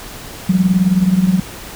sine tone with tremolo, 185 Hz, F#3, in tune, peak -6 dBFS, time 0.49-1.4 s, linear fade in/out 5 ms, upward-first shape triangle, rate 19 Hz, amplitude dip 85%, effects pink hiss -32 dBFS RMS until 1.75 s

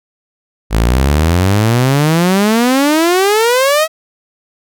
sawtooth exponential sweep, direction up, 51.91 to 651 Hz, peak -5 dBFS, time 0.7-3.88 s, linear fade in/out 50 ms, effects none

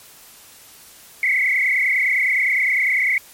sine tone with frequency modulation, 2111 Hz, C7, 15 cents sharp, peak -15 dBFS, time 1.23-3.18 s, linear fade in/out 2 ms, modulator 29.8 Hz, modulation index 4.3, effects white hiss -45 dBFS RMS until 3.33 s + MP3 64 kbps

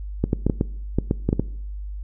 clicks, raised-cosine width 3 ms, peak -6 dBFS, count 10, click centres 0.24 / 0.331 / 0.466 / 0.498 / 0.611 / 0.986 / 1.111 / 1.29 / 1.329 / 1.396 s, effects noise-tail reverb RT60 0.7 s tail -21 dB re dry + added 50 Hz sine -29 dBFS peak until 2.03 s

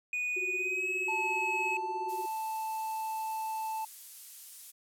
triangle tone with pitch glide, 2475 to 2570 Hz, D#7 to E7, -10 to -45 cents, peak -29 dBFS, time 0.13-1.77 s, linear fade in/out 2 ms, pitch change +65 cents, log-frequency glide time 0.56-0.88 s
sine tone with tremolo, 370 Hz, F#4, in tune, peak -35 dBFS, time 0.36-2.26 s, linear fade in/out 10 ms, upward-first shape sine, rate 17 Hz, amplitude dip 90%
triangle tone, 880 Hz, A5, in tune, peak -31 dBFS, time 1.08-3.85 s, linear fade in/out 5 ms
violet noise, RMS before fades -43 dBFS, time 2.08-4.72 s, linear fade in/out 20 ms
effects low-pass 12000 Hz 12 dB/octave

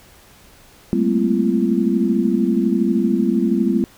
sine tone cluster, 193.7 / 214.9 / 227.6 / 259.3 / 339.4 Hz, G3 / A3 / A#3 / C4 / F4, -20 / -41 / -41 / -15 / -49 cents, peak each -21 dBFS, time 0.93-3.84 s, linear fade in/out 0 ms, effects pink hiss -48 dBFS RMS until 3.97 s

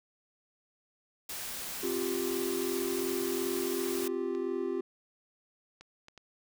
white noise, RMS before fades -39 dBFS, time 1.29-4.08 s, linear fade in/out 5 ms
triangle chord, C suspended fourth, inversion none, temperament equal, 261.6 / 349.2 / 392 Hz, C4 / F4 / G4, 0 / 0 / 0 cents, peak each -36 / -32 / -32 dBFS, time 1.83-4.81 s, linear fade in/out 5 ms
clicks, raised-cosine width 0.2 ms, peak -33 dBFS, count 4, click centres 4.35 / 5.81 / 6.084 / 6.177 s
effects none

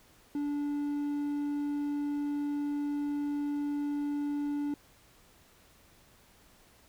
triangle tone, 290 Hz, D4, 22 cents flat, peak -28 dBFS, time 0.35-4.74 s, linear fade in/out 2 ms, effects pink hiss -61 dBFS RMS until 6.88 s

